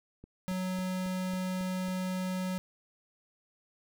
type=click train; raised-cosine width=3 ms; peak=-35 dBFS; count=7; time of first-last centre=0.24-1.884 s; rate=3.65 Hz
type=tone; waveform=square; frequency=185 Hz; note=F#3; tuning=in tune; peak=-32 dBFS; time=0.48-2.58 s; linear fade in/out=0 ms
effects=none